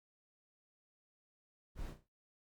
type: noise with echo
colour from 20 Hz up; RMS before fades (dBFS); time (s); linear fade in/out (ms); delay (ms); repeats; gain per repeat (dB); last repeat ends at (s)
brown; -43; 1.75-1.95; 50; 33; 4; -8; 2.082
effects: Opus 48 kbps